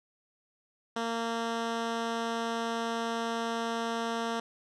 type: tone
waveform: 10% pulse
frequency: 230 Hz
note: A#3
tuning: 23 cents flat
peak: -22 dBFS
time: 0.96-4.4 s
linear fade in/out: 5 ms
effects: low-pass 6000 Hz 12 dB/octave